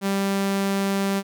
sawtooth tone, 196.6 Hz, G3, 5 cents sharp, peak -17 dBFS, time 0.01-1.23 s, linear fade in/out 50 ms, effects none

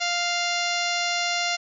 harmonic tone, 698.5 Hz, F5, in tune, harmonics 1 / 2 / 3 / 4 / 5 / 6 / 7 / 8 / 9 / 10, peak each -29 / -32 / -29 / -31 / -34 / -32 / -35 / -33 / -40 / -38 dBFS, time 0-1.57 s, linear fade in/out 20 ms, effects none

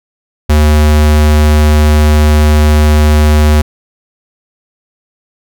square tone, 75.6 Hz, D#2, 49 cents flat, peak -5 dBFS, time 0.49-3.62 s, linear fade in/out 10 ms, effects none

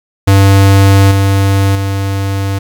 square tone with level steps, 98 Hz, G2, in tune, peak -4 / -8 / -13 dBFS, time 0.27-2.59 s, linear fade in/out 10 ms, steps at 1.11 / 1.75 s, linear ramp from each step 5 ms, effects 7-bit

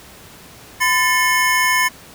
square tone cluster, 1015 / 1769 / 2174 Hz, B5 / A6 / C#7, +47 / +9 / -34 cents, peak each -19 dBFS, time 0.8-1.89 s, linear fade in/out 20 ms, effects pink hiss -41 dBFS RMS until 2.14 s + high-pass 60 Hz 12 dB/octave

